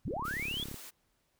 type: linear sweep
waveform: sine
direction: up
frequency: 58.27 to 3496 Hz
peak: -34 dBFS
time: 0.05-0.64 s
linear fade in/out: 5 ms
type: click train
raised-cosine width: 3 ms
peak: -30 dBFS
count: 24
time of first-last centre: 0.08-0.743 s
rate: 34.7 Hz
type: high-pass noise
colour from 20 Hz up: white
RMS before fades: -48 dBFS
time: 0.24-0.91 s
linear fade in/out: 20 ms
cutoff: 200 Hz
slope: 96 dB/octave
effects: pink hiss -75 dBFS RMS until 1.39 s